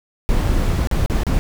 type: noise with dropouts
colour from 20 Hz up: brown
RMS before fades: -17 dBFS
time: 0.29-1.39 s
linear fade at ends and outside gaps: 0 ms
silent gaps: 0.468-0.473 / 0.872-0.913 / 1.061-1.098 / 1.234-1.267 s
effects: none